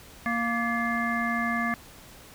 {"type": "harmonic tone with a mistuned harmonic", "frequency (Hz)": 233.1, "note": "A#3", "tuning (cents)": 0, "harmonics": [1, 3, 5, 7, 9], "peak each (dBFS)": [-29, -33, -31, -31, -33], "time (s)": [0.26, 1.74], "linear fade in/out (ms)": 0, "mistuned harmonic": 7, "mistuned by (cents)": 85, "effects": ["pink hiss -49 dBFS RMS until 2.34 s"]}